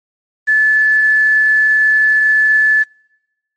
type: tone with quantisation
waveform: sine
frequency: 1734 Hz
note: A6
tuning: 26 cents flat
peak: -8 dBFS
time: 0.47-2.84 s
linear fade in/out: 20 ms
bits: 6
effects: noise-tail reverb RT60 1.0 s tail -26 dB re dry + MP3 32 kbps